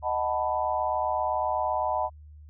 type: chord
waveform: sine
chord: B dominant seventh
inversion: first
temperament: equal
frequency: 622.3 / 740 / 880 / 987.8 Hz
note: D#5 / F#5 / A5 / B5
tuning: 0 / 0 / 0 / 0 cents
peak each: -30 dBFS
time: 0.02-2.1 s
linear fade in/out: 50 ms
effects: added 75 Hz sine -45 dBFS peak until 2.49 s